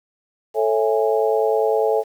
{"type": "chord", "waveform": "sine", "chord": "A major seventh", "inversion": "none", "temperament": "just", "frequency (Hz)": [440, 550, 660, 825], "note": ["A4", "C#5", "E5", "G#5"], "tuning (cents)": [0, -14, 2, -12], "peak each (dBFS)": [-18, -23, -23, -24], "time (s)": [0.54, 2.04], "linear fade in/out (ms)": 50, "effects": ["8-bit"]}